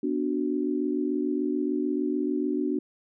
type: chord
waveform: sine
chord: B minor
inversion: none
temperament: equal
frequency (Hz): 246.9 / 293.7 / 370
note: B3 / D4 / F#4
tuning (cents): 0 / 0 / 0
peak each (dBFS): -30 / -27 / -30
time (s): 0.03-2.79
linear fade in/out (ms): 5
effects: none